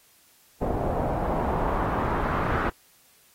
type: noise with low-pass filter sweep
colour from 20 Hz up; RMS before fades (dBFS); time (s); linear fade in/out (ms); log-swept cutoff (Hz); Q
pink; -26; 0.61-2.7; 10; 630 to 1400; 2.1
effects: white hiss -59 dBFS RMS until 3.34 s + AAC 48 kbps